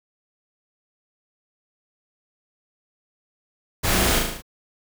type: noise with echo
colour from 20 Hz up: pink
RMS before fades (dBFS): -22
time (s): 3.83-4.2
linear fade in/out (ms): 20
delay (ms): 37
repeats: 6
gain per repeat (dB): -3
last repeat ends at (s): 4.422
effects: none